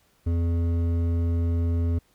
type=tone with hard clipping; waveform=sine; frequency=84.6 Hz; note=E2; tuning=45 cents sharp; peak=-23 dBFS; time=0.26-1.99 s; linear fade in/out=10 ms; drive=10 dB; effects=pink hiss -64 dBFS RMS until 2.14 s